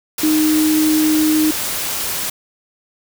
sine tone in noise, 309.6 Hz, D#4, 9 cents flat, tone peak -12 dBFS, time 0.23-1.51 s, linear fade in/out 5 ms, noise white, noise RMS -22 dBFS, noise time 0.18-2.3 s, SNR +7 dB, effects none

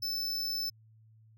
square tone, 5274 Hz, E8, in tune, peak -32 dBFS, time 0.02-0.7 s, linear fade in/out 10 ms, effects added 110 Hz sine -57 dBFS peak until 1.37 s

